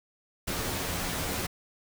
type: noise with comb filter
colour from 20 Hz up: pink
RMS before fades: -32 dBFS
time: 0.47-1.47 s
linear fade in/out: 10 ms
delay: 11 ms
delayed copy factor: +0.5
effects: none